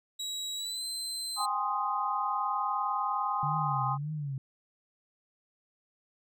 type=tone with pitch glide; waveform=30% pulse; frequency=3869 to 4090 Hz; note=B7 to C8; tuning=-36 to -40 cents; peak=-31 dBFS; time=0.19-1.46 s; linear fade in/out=10 ms; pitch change=+96 cents; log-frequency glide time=0.55-0.85 s
type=chord; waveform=sine; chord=Ab major seventh; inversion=third; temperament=equal with one note detuned; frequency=784 / 823.9 / 1046.5 / 1244.5 Hz; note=G5 / Ab5 / C6 / Eb6; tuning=0 / -14 / 0 / 0 cents; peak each=-37 / -34 / -32 / -33 dBFS; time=1.36-3.98 s; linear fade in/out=50 ms
type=tone with vibrato; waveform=sine; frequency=142 Hz; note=C#3; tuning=42 cents sharp; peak=-32 dBFS; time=3.43-4.38 s; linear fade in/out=2 ms; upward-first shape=triangle; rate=1.8 Hz; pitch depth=170 cents each way
effects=none